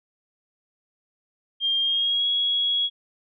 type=tone with pitch glide; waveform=sine; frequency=3203 to 3329 Hz; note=G7 to G#7; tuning=+37 to +3 cents; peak=-20 dBFS; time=1.6-2.9 s; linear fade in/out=50 ms; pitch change=+66 cents; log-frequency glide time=1.8-2.27 s; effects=none